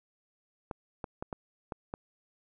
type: clicks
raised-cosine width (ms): 1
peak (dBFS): -22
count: 6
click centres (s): 0.712 / 1.042 / 1.225 / 1.328 / 1.722 / 1.939
effects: none